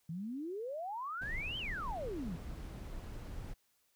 sine exponential two-way sweep, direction up then down, 155.56 to 3192 to 155.56 Hz, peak -38 dBFS, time 0.09-2.36 s, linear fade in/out 5 ms, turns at 1.58 s
brown noise, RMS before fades -44 dBFS, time 1.21-3.54 s, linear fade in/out 10 ms
effects white hiss -75 dBFS RMS until 3.95 s

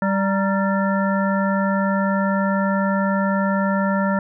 harmonic tone with a mistuned harmonic, 196 Hz, G3, in tune, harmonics 1 / 3 / 5 / 7 / 9, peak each -19 / -24 / -26 / -27 / -29 dBFS, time 0.02-4.19 s, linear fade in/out 2 ms, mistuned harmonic 5, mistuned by -81 cents, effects none

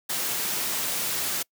white noise, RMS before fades -28 dBFS, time 0.09-1.43 s, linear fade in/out 10 ms, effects noise-tail reverb RT60 0.1 s tail -26 dB re dry + high-pass 100 Hz 12 dB/octave

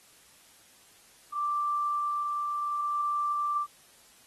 sine tone with tremolo, 1176 Hz, D6, 2 cents sharp, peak -26 dBFS, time 1.32-3.67 s, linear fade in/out 50 ms, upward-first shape sine, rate 0.65 Hz, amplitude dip 25%, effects white hiss -58 dBFS RMS until 4.26 s + AAC 32 kbps

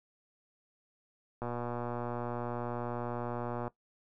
click train, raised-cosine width 1 ms, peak -23 dBFS, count 272, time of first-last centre 1.42-3.678 s, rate 120 Hz, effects noise-tail reverb RT60 0.1 s tail -18 dB re dry

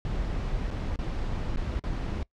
brown noise with dropouts, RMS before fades -30 dBFS, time 0.05-2.23 s, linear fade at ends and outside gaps 1 ms, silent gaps 0.705-0.71 / 0.959-0.989 / 1.56-1.571 / 1.795-1.838 s, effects noise-tail reverb RT60 0.1 s tail -22 dB re dry + low-pass 5000 Hz 12 dB/octave

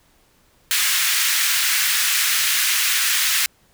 pink high-pass noise, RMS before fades -19 dBFS, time 0.71-3.46 s, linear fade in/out 0 ms, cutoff 1600 Hz, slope 24 dB/octave, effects pink hiss -58 dBFS RMS until 3.73 s

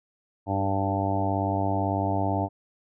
harmonic tone with a mistuned harmonic, 98 Hz, G2, in tune, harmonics 1 / 2 / 3 / 4 / 5 / 6 / 7 / 8 / 9, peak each -28 / -34 / -30 / -38 / -39 / -35 / -30 / -33 / -32 dBFS, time 0.46-2.49 s, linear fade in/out 50 ms, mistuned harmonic 4, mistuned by -15 cents, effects none

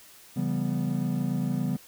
triangle chord, C# half-diminished seventh, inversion none, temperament equal with one note detuned, 138.59 / 168.96 / 196 / 246.9 Hz, C#3 / E3 / G3 / B3, 0 / +43 / 0 / 0 cents, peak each -29 dBFS, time 0.36-1.77 s, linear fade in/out 10 ms, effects white hiss -52 dBFS RMS until 1.87 s

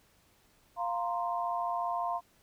sine chord, F suspended fourth, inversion none, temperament equal, 698.5 / 932.3 / 1046.5 Hz, F5 / Bb5 / C6, 0 / 0 / 0 cents, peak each -33 / -36 / -35 dBFS, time 0.76-2.21 s, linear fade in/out 50 ms, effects pink hiss -66 dBFS RMS until 2.42 s

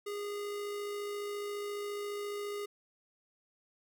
square tone with amplitude modulation, 410 Hz, G#4, 22 cents flat, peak -36 dBFS, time 0.06-2.66 s, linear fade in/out 10 ms, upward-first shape sine, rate 54.5 Hz, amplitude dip 25%, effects none

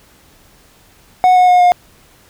triangle tone with pitch steps, 735 / 727.8 / 720.7 / 713.7 Hz, F#5 / F#5 / F#5 / F5, -12 / -29 / -46 / +37 cents, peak -4 dBFS, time 1.24-1.72 s, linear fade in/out 0 ms, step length 120 ms, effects pink hiss -48 dBFS RMS until 2.29 s

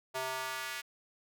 square tone with high-pass filter sweep, 130.6 Hz, C3, 3 cents flat, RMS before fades -38 dBFS, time 0.14-0.82 s, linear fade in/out 20 ms, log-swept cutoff 640 to 1900 Hz, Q 1.3, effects none

